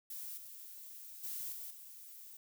violet noise with level steps, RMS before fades -45 / -51 / -42 / -46 / -53 dBFS, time 0.1-2.37 s, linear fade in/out 5 ms, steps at 0.37 / 1.23 / 1.52 / 1.7 s, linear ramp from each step 10 ms, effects none

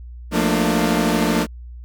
sawtooth chord, Bb major seventh, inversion second, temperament equal with one note detuned, 174.61 / 220 / 233.1 / 298.6 Hz, F3 / A3 / Bb3 / D4, 0 / 0 / 0 / +29 cents, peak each -18 dBFS, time 0.31-1.47 s, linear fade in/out 50 ms, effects added 60 Hz sine -33 dBFS peak until 1.84 s

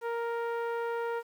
sawtooth tone with low-pass filter, 466.8 Hz, A#4, 2 cents sharp, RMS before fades -33 dBFS, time 0.01-1.23 s, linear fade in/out 50 ms, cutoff 1400 Hz, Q 1.1, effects 10-bit

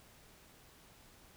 silence, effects pink hiss -61 dBFS RMS until 1.36 s

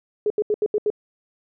sine tone bursts, 420.9 Hz, G#4, 23 cents sharp, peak -17 dBFS, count 6, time 0.26-0.902 s, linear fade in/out 2 ms, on 42 ms, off 78 ms, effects none

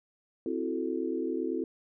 sine chord, F# half-diminished seventh, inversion second, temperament equal, 261.6 / 329.6 / 370 / 440 Hz, C4 / E4 / F#4 / A4, 0 / 0 / 0 / 0 cents, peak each -35 / -33 / -35 / -36 dBFS, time 0.46-1.64 s, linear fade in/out 2 ms, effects none

